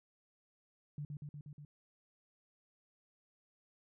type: tone with echo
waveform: sine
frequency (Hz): 146.6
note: D3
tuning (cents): -3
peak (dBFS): -39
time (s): 0.98-1.05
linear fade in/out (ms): 2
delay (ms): 120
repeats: 5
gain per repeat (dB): -2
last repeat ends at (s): 1.65
effects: none